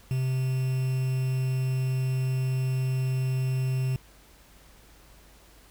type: tone with quantisation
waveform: triangle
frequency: 130 Hz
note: C3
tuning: 11 cents flat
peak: -22 dBFS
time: 0.11-3.96 s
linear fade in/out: 0 ms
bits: 7
effects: added 50 Hz sine -55 dBFS peak until 5.7 s + pink hiss -56 dBFS RMS until 5.7 s